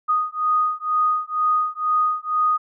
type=beating tone pair; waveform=sine; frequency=1240 / 1242.1 Hz; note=D#6 / D#6; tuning=-6 / -3 cents; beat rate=2.1 Hz; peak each=-21 dBFS; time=0.08-2.58 s; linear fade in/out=20 ms; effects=none